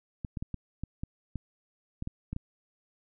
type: clicks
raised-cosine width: 5 ms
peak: -22 dBFS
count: 11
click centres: 0.248 / 0.372 / 0.425 / 0.543 / 0.836 / 1.035 / 1.357 / 2.024 / 2.074 / 2.33 / 2.364 s
effects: none